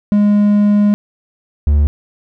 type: tone pair in turn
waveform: triangle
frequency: 206.4 / 73.33 Hz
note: G#3 / D2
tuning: -10 / -2 cents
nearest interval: octave + tritone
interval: 1792 cents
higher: first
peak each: -6 dBFS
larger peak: neither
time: 0.12-0.94 / 1.67-1.87 s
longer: first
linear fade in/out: 0 ms
effects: none